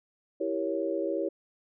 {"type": "chord", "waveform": "sine", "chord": "E diminished seventh", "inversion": "none", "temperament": "equal", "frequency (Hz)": [329.6, 392, 466.2, 554.4], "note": ["E4", "G4", "Bb4", "Db5"], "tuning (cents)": [0, 0, 0, 0], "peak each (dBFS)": [-32, -33, -36, -32], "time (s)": [0.4, 1.29], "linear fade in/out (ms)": 10, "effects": []}